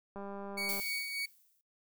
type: click train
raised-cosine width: 1 ms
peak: -31 dBFS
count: 128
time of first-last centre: 0.16-0.798 s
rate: 199 Hz
type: tone with tremolo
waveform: 30% pulse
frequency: 2245 Hz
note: C#7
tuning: 21 cents sharp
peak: -31 dBFS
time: 0.57-1.26 s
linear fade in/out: 10 ms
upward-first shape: sine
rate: 3.4 Hz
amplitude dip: 45%
type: noise with exponential decay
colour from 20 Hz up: violet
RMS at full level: -35 dBFS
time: 0.69-1.61 s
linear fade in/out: 0 ms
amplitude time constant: 200 ms
effects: noise-tail reverb RT60 0.2 s tail -24 dB re dry